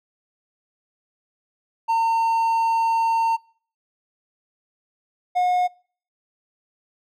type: tone pair in turn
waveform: triangle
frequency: 910 / 722.3 Hz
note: A#5 / F#5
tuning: -42 / -42 cents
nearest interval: major third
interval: 400 cents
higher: first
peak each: -15 dBFS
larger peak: neither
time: 1.88-3.37 / 5.35-5.68 s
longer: first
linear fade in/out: 20 ms
effects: noise-tail reverb RT60 0.5 s tail -26 dB re dry